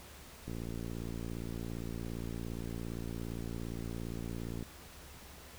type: click train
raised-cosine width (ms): 3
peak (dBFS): -28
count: 239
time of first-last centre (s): 0.48-4.626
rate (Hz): 57.4
effects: added 70 Hz sine -57 dBFS peak until 5.58 s + pink hiss -53 dBFS RMS until 5.58 s